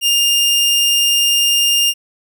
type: tone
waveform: sawtooth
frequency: 2810 Hz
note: F7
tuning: 10 cents sharp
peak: -8 dBFS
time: 0.01-1.94 s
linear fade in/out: 50 ms
effects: none